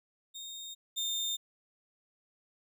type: tone pair in turn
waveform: 30% pulse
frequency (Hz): 3686 / 3627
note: A#7 / A#7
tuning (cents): -20 / -48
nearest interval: unison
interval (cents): 28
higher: first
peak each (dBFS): -39 / -29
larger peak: second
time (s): 0.34-0.75 / 0.96-1.37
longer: neither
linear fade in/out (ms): 20
effects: none